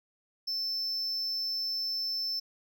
triangle tone, 5300 Hz, E8, 9 cents sharp, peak -29 dBFS, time 0.47-2.4 s, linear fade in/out 10 ms, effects none

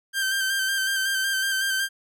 sawtooth tone with vibrato, 1568 Hz, G6, in tune, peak -19 dBFS, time 0.13-1.89 s, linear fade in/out 50 ms, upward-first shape square, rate 5.4 Hz, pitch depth 25 cents each way, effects none

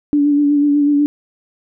sine tone with vibrato, 289.8 Hz, D4, 23 cents flat, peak -10 dBFS, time 0.13-1.06 s, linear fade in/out 0 ms, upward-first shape sine, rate 8.1 Hz, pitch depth 26 cents each way, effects none

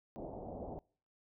white low-pass noise, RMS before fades -45 dBFS, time 0.16-0.79 s, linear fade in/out 0 ms, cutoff 780 Hz, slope 48 dB/octave, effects noise-tail reverb RT60 0.5 s tail -26 dB re dry

